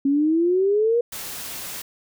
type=exponential sweep; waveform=sine; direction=up; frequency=271.8 to 483.6 Hz; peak=-16 dBFS; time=0.05-1.01 s; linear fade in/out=5 ms
type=noise; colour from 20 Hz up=white; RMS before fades=-33 dBFS; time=1.12-1.82 s; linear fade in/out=5 ms
effects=none